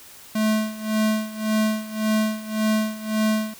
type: tone with tremolo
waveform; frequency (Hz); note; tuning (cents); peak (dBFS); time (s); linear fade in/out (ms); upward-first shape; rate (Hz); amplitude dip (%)
square; 216.5; A3; -28; -18; 0.35-3.54; 5; sine; 1.8; 85
effects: white hiss -45 dBFS RMS until 3.59 s